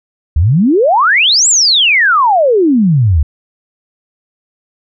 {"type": "exponential two-way sweep", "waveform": "sine", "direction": "up then down", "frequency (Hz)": [68.9, 7880, 68.9], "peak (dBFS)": -6, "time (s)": [0.36, 3.23], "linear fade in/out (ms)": 5, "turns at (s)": 1.48, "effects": []}